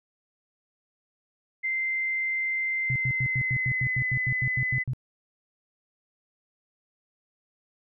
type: tone with pitch glide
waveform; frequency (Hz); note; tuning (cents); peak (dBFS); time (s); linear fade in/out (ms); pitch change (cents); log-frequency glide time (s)
sine; 2082 to 2015; C7 to B6; -9 to +34; -25; 1.63-4.84; 20; -57; 2.83-4.08
type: tone bursts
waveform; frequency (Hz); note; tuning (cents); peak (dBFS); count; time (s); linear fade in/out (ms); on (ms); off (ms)
sine; 128.8; C3; -27; -25; 14; 2.9-4.934; 0; 58; 94
effects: none